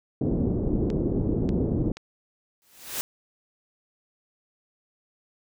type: low-pass noise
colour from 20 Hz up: white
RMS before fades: -25 dBFS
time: 0.21-1.92 s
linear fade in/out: 5 ms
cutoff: 370 Hz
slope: 24 dB/octave
type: clicks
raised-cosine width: 0.2 ms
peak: -23 dBFS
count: 3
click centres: 0.902 / 1.491 / 1.97 s
type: noise with exponential growth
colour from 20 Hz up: white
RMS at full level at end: -27 dBFS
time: 2.62-3.01 s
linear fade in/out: 0 ms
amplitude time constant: 84 ms
effects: none